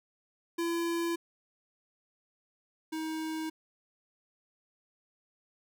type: tone pair in turn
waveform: square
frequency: 338 / 316.9 Hz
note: E4 / D#4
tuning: +43 / +32 cents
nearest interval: minor second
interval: 111 cents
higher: first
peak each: -30 / -34 dBFS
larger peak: first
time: 0.58-1.16 / 2.92-3.5 s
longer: neither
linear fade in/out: 10 ms
effects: none